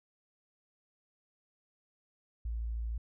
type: tone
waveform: sine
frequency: 56.7 Hz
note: A#1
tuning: 47 cents flat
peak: -33 dBFS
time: 2.45-2.98 s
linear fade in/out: 5 ms
effects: none